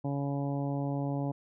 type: harmonic tone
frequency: 140.6 Hz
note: C#3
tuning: 25 cents sharp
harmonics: 1 / 2 / 3 / 4 / 5 / 6 / 7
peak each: -32 / -34 / -44 / -40 / -43 / -44 / -50 dBFS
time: 0.04-1.32 s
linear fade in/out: 10 ms
effects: none